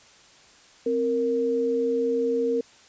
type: tone pair together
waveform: sine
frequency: 261.6 / 465.8 Hz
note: C4 / A#4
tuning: 0 / -1 cents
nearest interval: minor seventh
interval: 999 cents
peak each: -28 / -22 dBFS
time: 0.86-2.61 s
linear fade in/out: 5 ms
effects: white hiss -53 dBFS RMS until 2.88 s + resampled to 16000 Hz